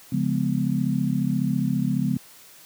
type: chord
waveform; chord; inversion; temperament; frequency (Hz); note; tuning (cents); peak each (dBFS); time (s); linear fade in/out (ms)
sine; C# dominant seventh; none; just; 138.59 / 173.24 / 207.9 / 249.5; C#3 / E#3 / G#3 / B3; 0 / -14 / +2 / +18; -26; 0.12-2.17; 5
effects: white hiss -49 dBFS RMS until 2.65 s + high-pass 80 Hz 12 dB/octave